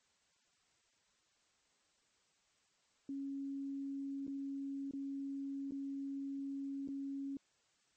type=tone with dropouts; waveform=sine; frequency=275.9 Hz; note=C#4; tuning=8 cents flat; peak=-39 dBFS; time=3.09-7.37 s; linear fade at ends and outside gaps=2 ms; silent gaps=4.268-4.278 / 4.911-4.935 / 5.71-5.72 / 6.876-6.886 s; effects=white hiss -75 dBFS RMS until 7.96 s + MP3 32 kbps